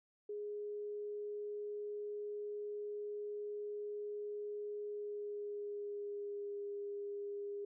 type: tone with pitch glide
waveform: sine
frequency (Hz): 415.3 to 406.3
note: G#4 to G#4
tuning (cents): 0 to -38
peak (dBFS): -40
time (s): 0.29-7.65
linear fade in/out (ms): 5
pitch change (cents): -38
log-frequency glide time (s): 4.87-6.61
effects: none